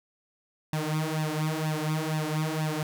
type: tone with flanger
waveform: sawtooth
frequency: 155.56 Hz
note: D#3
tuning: in tune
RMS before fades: -29 dBFS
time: 0.73-2.83 s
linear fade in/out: 2 ms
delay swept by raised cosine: 1.1 to 5.6 ms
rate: 2.1 Hz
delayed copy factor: +0.8
effects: none